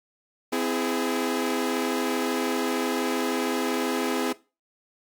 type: chord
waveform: sawtooth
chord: C augmented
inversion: none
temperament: equal with one note detuned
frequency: 256.7 / 329.6 / 415.3 Hz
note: C4 / E4 / G#4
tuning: -33 / 0 / 0 cents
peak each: -24 / -26 / -25 dBFS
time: 0.52-4.33 s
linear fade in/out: 10 ms
effects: noise-tail reverb RT60 0.3 s tail -19 dB re dry + Opus 48 kbps